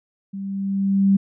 sine tone with level ramp, 196 Hz, G3, in tune, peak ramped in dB -28 to -11 dBFS, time 0.33-1.17 s, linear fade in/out 10 ms, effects none

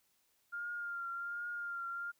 sine tone with vibrato, 1401 Hz, F6, 5 cents sharp, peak -38 dBFS, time 0.52-2.12 s, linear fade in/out 20 ms, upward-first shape triangle, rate 1.3 Hz, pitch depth 34 cents each way, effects white hiss -75 dBFS RMS until 2.19 s

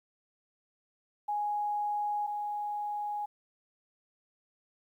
sine tone pair in turn, 830.6 / 830.6 Hz, G#5 / G#5, 0 / 0 cents, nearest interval unison, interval 0 cents, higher neither, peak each -29 / -32 dBFS, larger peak first, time 1.28-2.27 / 2.27-3.26 s, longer neither, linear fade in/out 10 ms, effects 11-bit

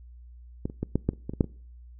clicks, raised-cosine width 3 ms, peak -16 / -26 / -15 / -10 / -10 / -30 / -19 / -23 / -7 / -22 dBFS, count 10, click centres 0.655 / 0.699 / 0.83 / 0.956 / 1.09 / 1.134 / 1.295 / 1.336 / 1.408 / 1.443 s, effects noise-tail reverb RT60 0.5 s tail -25 dB re dry + added 60 Hz sine -45 dBFS peak until 1.99 s

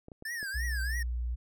clicks, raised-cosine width 2 ms, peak -33 dBFS, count 4, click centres 0.084 / 0.118 / 0.224 / 0.429 s
square tone with vibrato, 1728 Hz, A6, 32 cents flat, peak -35 dBFS, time 0.25-1.03 s, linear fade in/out 5 ms, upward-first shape triangle, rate 3.1 Hz, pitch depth 210 cents each way
sine tone with pitch glide, 61.74 to 59.91 Hz, B1 to A#1, 0 to +48 cents, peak -30 dBFS, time 0.54-1.36 s, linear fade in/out 20 ms, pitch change -52 cents, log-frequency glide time 0.66-1.18 s
effects none

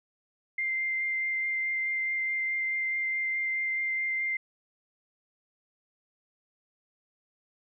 sine tone with vibrato, 2093 Hz, C7, in tune, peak -27 dBFS, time 0.58-4.37 s, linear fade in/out 5 ms, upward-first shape sine, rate 4.7 Hz, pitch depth 9 cents each way, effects none

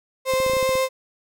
35% pulse tone with vibrato, 523 Hz, C5, 1 cent flat, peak -17 dBFS, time 0.25-0.89 s, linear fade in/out 50 ms, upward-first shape sine, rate 7.5 Hz, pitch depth 8 cents each way
clicks, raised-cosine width 3 ms, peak -21 dBFS, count 9, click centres 0.337 / 0.402 / 0.464 / 0.498 / 0.535 / 0.568 / 0.628 / 0.692 / 0.754 s
effects none

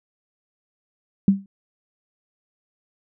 sine tone with exponential decay, 196 Hz, G3, in tune, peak -8 dBFS, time 1.28-1.46 s, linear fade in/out 2 ms, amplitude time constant 37 ms, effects none

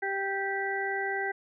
harmonic tone, 392 Hz, G4, in tune, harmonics 1 / 2 / 4 / 5, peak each -34 / -34 / -34 / -34 dBFS, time 0.02-1.32 s, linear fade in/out 10 ms, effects none

